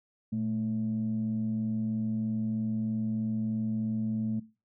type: tone pair together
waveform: sine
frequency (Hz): 116.1 / 219.2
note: A#2 / A3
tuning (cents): -7 / -6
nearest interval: major seventh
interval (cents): 1101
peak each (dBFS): -35 / -28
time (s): 0.32-4.4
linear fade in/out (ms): 10
effects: noise-tail reverb RT60 0.3 s tail -18 dB re dry + tanh soft clip ceiling -23 dBFS